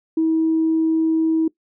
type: tone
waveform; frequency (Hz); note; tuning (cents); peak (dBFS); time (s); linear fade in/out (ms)
sine; 321.7; E4; -42; -14; 0.17-1.48; 5
effects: noise-tail reverb RT60 0.1 s tail -21 dB re dry + tanh soft clip ceiling -10 dBFS